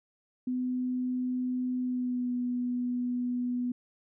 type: tone with pitch glide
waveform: sine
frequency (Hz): 251.9 to 246.3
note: B3 to B3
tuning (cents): +34 to -5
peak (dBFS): -28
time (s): 0.47-3.72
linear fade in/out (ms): 5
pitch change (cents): -39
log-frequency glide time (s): 1.8-2.33
effects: none